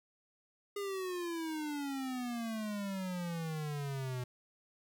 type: exponential sweep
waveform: square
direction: down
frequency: 409.5 to 123.47 Hz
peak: -37 dBFS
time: 0.76-4.24 s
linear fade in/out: 5 ms
effects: 12-bit